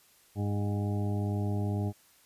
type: harmonic tone with a mistuned harmonic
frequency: 102.1 Hz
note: G#2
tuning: 29 cents flat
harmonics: 1 / 2 / 3 / 4 / 6 / 7 / 8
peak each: -29 / -35 / -39 / -41 / -45 / -46 / -47 dBFS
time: 0.35-1.93 s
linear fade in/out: 50 ms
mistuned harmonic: 7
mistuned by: +37 cents
effects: white hiss -62 dBFS RMS until 2.25 s + resampled to 32000 Hz